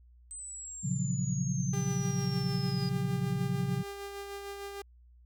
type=exponential sweep; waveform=sine; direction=down; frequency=8200 to 4917 Hz; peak=-40 dBFS; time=0.31-2.89 s; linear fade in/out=0 ms
type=chord; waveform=sine; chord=Gb major seventh; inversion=first; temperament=equal; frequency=116.54 / 138.59 / 174.61 / 185 Hz; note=Bb2 / Db3 / F3 / Gb3; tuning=0 / 0 / 0 / 0 cents; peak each=-36 / -32 / -35 / -36 dBFS; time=0.83-3.83 s; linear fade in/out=20 ms
type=tone with tremolo; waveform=sawtooth; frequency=400 Hz; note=G4; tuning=35 cents sharp; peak=-34 dBFS; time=1.73-4.82 s; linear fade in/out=5 ms; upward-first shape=sine; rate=6.6 Hz; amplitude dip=35%
effects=added 60 Hz sine -55 dBFS peak until 5.25 s

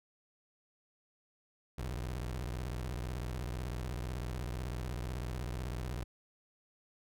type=tone with vibrato; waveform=25% pulse; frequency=61.5 Hz; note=B1; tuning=7 cents flat; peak=-33 dBFS; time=1.78-6.04 s; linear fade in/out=5 ms; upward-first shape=sine; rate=16 Hz; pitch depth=300 cents each way; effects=none

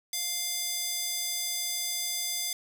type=tone with high-pass filter; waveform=square; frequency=698.5 Hz; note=F5; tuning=in tune; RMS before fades=-32 dBFS; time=0.13-2.53 s; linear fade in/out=2 ms; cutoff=4700 Hz; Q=0.96; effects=none

